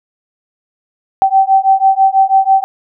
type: beating tone pair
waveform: sine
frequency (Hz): 770 / 776.1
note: G5 / G5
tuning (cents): -31 / -18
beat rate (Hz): 6.1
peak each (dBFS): -10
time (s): 1.22-2.64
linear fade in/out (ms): 0
effects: none